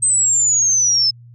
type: linear sweep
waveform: sine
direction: down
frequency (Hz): 8300 to 5160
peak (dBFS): -12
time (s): 0.02-1.11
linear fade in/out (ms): 10
effects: added 119 Hz sine -39 dBFS peak until 1.34 s